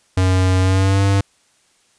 square tone with pitch glide, 93 to 98.53 Hz, F#2 to G2, +9 to +9 cents, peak -13 dBFS, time 0.17-1.21 s, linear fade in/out 5 ms, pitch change +100 cents, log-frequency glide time 0.6-1.02 s, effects white hiss -58 dBFS RMS until 1.98 s + resampled to 22050 Hz

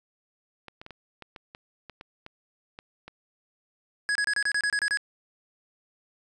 clicks, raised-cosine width 0.3 ms, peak -26 dBFS, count 12, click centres 0.683 / 0.815 / 0.864 / 0.907 / 1.223 / 1.362 / 1.549 / 1.897 / 2.011 / 2.264 / 2.789 / 3.08 s
square tone bursts, 1670 Hz, G#6, 9 cents sharp, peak -24 dBFS, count 10, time 4.09-4.972 s, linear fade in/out 0 ms, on 63 ms, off 28 ms
effects resampled to 24000 Hz + 10-bit

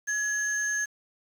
sine tone pair together, 1685 / 6362 Hz, G#6 / G8, +25 / +25 cents, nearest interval octave + major seventh, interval 2300 cents, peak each -26 / -30 dBFS, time 0.07-0.86 s, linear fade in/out 20 ms, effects tanh soft clip ceiling -20 dBFS + 8-bit

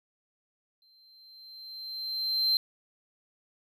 triangle tone with exponential growth, 4122 Hz, C8, 27 cents flat, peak -20 dBFS, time 0.82-2.57 s, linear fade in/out 1 ms, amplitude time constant 380 ms, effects none

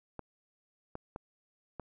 clicks, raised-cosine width 1 ms, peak -26 dBFS, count 4, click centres 0.193 / 0.954 / 1.161 / 1.797 s, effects none

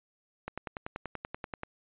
click train, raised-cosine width 0.5 ms, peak -21 dBFS, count 13, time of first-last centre 0.48-1.634 s, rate 10.4 Hz, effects resampled to 8000 Hz

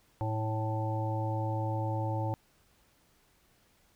harmonic tone with a mistuned harmonic, 110 Hz, A2, in tune, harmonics 1 / 3 / 5 / 7 / 8, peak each -31 / -39 / -39 / -41 / -38 dBFS, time 0.21-2.34 s, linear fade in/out 0 ms, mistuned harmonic 3, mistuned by -20 cents, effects pink hiss -67 dBFS RMS until 3.95 s

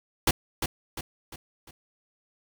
pink noise with echo, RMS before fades -21 dBFS, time 0.27-0.31 s, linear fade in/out 5 ms, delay 350 ms, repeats 4, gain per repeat -7 dB, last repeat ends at 1.71 s, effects none

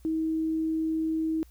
sine tone, 319.3 Hz, D#4, 45 cents sharp, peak -25 dBFS, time 0.05-1.43 s, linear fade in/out 0 ms, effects added 60 Hz sine -51 dBFS peak until 1.5 s + white hiss -64 dBFS RMS until 1.5 s

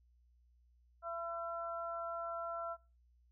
harmonic tone, 337.1 Hz, E4, 39 cents sharp, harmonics 2 / 3 / 4, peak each -42 / -51 / -42 dBFS, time 1.02-2.77 s, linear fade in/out 50 ms, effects noise-tail reverb RT60 0.3 s tail -22 dB re dry + added 60 Hz sine -66 dBFS peak until 3.31 s

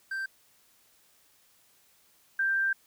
triangle / sine tone pair in turn, 1567 / 1577 Hz, G6 / G6, -1 / +10 cents, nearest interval unison, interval 11 cents, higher second, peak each -29 / -24 dBFS, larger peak second, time 0.11-0.26 / 2.39-2.73 s, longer second, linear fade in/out 5 ms, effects white hiss -64 dBFS RMS until 2.86 s

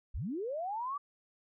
sine linear sweep, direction up, 31.89 to 1174.7 Hz, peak -34 dBFS, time 0.14-0.98 s, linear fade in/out 10 ms, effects none

